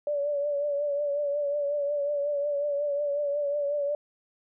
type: tone with vibrato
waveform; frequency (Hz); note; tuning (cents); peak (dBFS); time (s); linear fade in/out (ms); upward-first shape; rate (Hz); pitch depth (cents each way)
sine; 577; D5; -31; -25; 0.07-3.95; 2; triangle; 5.5; 50
effects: none